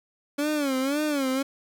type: tone with vibrato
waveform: 30% pulse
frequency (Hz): 281.6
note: C#4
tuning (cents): +27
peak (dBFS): -21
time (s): 0.38-1.43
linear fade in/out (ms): 10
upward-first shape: sine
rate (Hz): 1.9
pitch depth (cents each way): 140
effects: none